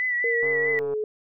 sine tone with vibrato, 1975.5 Hz, B6, in tune, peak -22 dBFS, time 0-0.79 s, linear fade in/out 0 ms, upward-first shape sine, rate 4.6 Hz, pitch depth 42 cents each way
sine tone with pitch glide, 466.2 to 427.5 Hz, A#4 to A4, 0 to -50 cents, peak -24 dBFS, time 0.24-1.04 s, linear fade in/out 2 ms, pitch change -150 cents, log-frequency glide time 0.65-0.88 s
click train, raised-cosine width 1 ms, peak -27 dBFS, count 72, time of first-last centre 0.43-0.937 s, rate 140 Hz
effects none

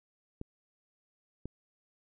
clicks, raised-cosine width 3 ms, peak -26 dBFS, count 2, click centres 0.414 / 1.456 s, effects none

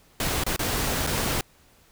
pink noise with dropouts, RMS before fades -26 dBFS, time 0.2-1.41 s, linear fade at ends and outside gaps 2 ms, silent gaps 0.438-0.464 / 0.563-0.592 / 1.067-1.072 s, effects pink hiss -58 dBFS RMS until 1.91 s

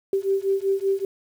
sine beating tone pair, 387.7 / 392.9 Hz, G4 / G4, -19 / +4 cents, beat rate 5.2 Hz, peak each -23 dBFS, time 0.13-1.05 s, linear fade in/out 2 ms, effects 8-bit

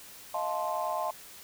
sine chord, F dominant seventh, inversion third, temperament just, 628.6 / 698.5 / 873.1 / 1047.7 Hz, Eb5 / F5 / A5 / C6, +18 / 0 / -14 / +2 cents, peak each -34 dBFS, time 0.34-1.11 s, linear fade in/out 5 ms, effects tanh soft clip ceiling -20 dBFS + white hiss -49 dBFS RMS until 1.43 s

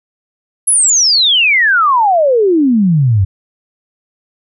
sine exponential sweep, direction down, 11000 to 90.8 Hz, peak -7 dBFS, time 0.67-3.25 s, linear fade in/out 10 ms, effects none

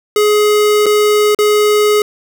square tone with dropouts, 420 Hz, G#4, 19 cents sharp, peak -9 dBFS, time 0.16-2.02 s, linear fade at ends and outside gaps 2 ms, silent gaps 0.859-0.864 / 1.348-1.388 s, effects none

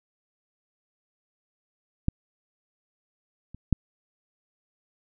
clicks, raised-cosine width 5 ms, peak -10 / -29 / -7 dBFS, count 3, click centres 2.084 / 3.546 / 3.727 s, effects none

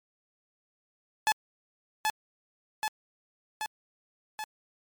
sawtooth tone with echo, 861 Hz, A5, 38 cents flat, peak -18 dBFS, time 1.27-1.32 s, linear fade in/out 0 ms, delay 780 ms, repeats 4, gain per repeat -3 dB, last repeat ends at 4.44 s, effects MP3 96 kbps

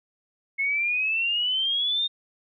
sine exponential sweep, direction up, 2172 to 3686 Hz, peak -22 dBFS, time 0.58-2.08 s, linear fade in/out 20 ms, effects none

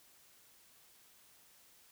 silence, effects white hiss -64 dBFS RMS until 1.91 s

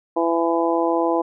harmonic tone, 167.4 Hz, E3, 27 cents sharp, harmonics 2 / 3 / 4 / 5 / 6, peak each -21 / -23 / -24 / -25 / -26 dBFS, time 0.16-1.22 s, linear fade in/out 10 ms, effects none

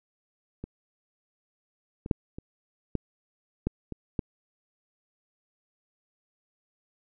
clicks, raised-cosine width 3 ms, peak -23 / -23 / -9 / -25 / -14 / -13 / -22 / -14 dBFS, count 8, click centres 0.64 / 2.061 / 2.112 / 2.385 / 2.953 / 3.67 / 3.923 / 4.192 s, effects none

